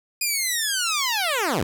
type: linear sweep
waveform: 10% pulse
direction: down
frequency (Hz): 2476 to 62.5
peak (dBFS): -13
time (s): 0.21-1.63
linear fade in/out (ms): 5
effects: none